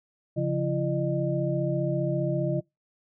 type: tone cluster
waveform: sine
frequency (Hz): 139.3 / 174.3 / 338.2 / 608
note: C#3 / F3 / E4 / D#5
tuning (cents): +9 / -3 / +44 / -40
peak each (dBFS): -27 / -31 / -31 / -30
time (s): 0.36-2.61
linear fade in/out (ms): 20
effects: noise-tail reverb RT60 0.2 s tail -25 dB re dry